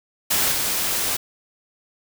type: noise with level steps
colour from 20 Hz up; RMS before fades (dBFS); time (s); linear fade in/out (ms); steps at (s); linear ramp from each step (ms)
white; -20 / -23; 0.3-1.17; 10; 0.51; 20
effects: none